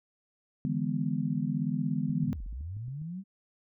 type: chord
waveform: sine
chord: E dominant seventh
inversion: third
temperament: just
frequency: 148.33 / 164.81 / 206 / 247.2 Hz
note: D3 / E3 / G#3 / B3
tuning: +18 / 0 / -14 / +2 cents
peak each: -33 dBFS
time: 0.65-2.33 s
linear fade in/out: 0 ms
type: clicks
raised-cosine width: 5 ms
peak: -38 dBFS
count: 11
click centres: 2.095 / 2.236 / 2.305 / 2.354 / 2.403 / 2.462 / 2.528 / 2.609 / 2.768 / 2.882 / 3.017 s
type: linear two-way sweep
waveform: sine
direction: down then up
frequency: 198.8 to 38.41 to 198.8 Hz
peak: -35 dBFS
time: 2.13-3.24 s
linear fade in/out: 50 ms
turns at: 2.44 s
effects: none